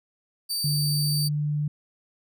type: tone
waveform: sawtooth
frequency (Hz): 4623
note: D8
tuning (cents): -28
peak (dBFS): -23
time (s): 0.49-1.29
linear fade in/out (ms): 20
type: tone with pitch glide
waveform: sine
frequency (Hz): 147.2 to 148.48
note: D3 to D3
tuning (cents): +4 to +19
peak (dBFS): -23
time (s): 0.64-1.68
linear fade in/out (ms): 5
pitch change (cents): +15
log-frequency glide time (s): 0.82-1.37
effects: none